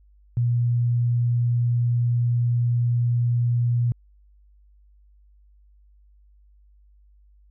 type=tone; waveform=sine; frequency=120 Hz; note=B2; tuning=49 cents flat; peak=-18 dBFS; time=0.37-3.92 s; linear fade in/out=0 ms; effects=added 50 Hz sine -52 dBFS peak until 7.5 s